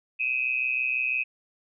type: tone with amplitude modulation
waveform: sine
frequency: 2534 Hz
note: D#7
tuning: 31 cents sharp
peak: -20 dBFS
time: 0.19-1.24 s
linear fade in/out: 20 ms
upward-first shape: sine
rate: 126 Hz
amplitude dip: 85%
effects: none